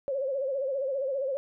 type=tone with vibrato; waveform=sine; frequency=541 Hz; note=C#5; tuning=42 cents flat; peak=-27 dBFS; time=0.08-1.37 s; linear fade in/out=0 ms; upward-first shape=sine; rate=15 Hz; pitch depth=88 cents each way; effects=none